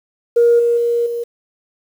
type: tone with level steps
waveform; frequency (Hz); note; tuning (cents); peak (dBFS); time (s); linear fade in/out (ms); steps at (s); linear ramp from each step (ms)
sine; 472.1; A#4; +22; -7 / -11 / -13 / -19; 0.36-1.24; 10; 0.59 / 0.77 / 1.06; 5
effects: tanh soft clip ceiling -4 dBFS + 7-bit